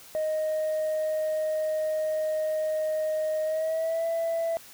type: tone with pitch glide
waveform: sine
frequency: 622.3 to 663.1 Hz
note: D#5 to E5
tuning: 0 to +10 cents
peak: -23 dBFS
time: 0.15-4.57 s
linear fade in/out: 0 ms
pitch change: +110 cents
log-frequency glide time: 3.43-4.06 s
effects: tanh soft clip ceiling -23 dBFS + white hiss -49 dBFS RMS until 4.73 s